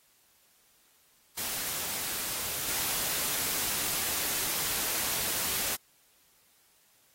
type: noise with level steps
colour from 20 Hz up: white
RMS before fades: -34 / -31 dBFS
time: 1.37-5.76 s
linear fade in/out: 10 ms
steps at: 2.67 s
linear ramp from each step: 20 ms
effects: white hiss -65 dBFS RMS until 7.14 s + AAC 48 kbps